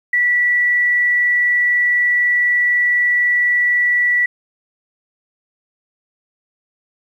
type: tone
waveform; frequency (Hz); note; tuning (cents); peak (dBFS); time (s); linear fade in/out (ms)
sine; 1954; B6; -19; -12; 0.13-4.26; 5
effects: 8-bit